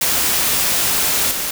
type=noise with level steps; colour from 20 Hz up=white; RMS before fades=-17 / -22 dBFS; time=0.01-1.51 s; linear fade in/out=5 ms; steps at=1.31 s; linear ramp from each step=2 ms; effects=none